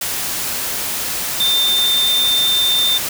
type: tone in noise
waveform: sine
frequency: 3595 Hz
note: A7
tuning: 36 cents sharp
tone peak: -13 dBFS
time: 1.4-2.98 s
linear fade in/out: 5 ms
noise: white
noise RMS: -22 dBFS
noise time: 0.01-3.09 s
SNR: +6 dB
effects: none